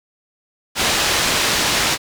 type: low-pass noise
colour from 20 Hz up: white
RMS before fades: -18 dBFS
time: 0.75-1.98 s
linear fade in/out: 50 ms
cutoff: 5200 Hz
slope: 12 dB/octave
effects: none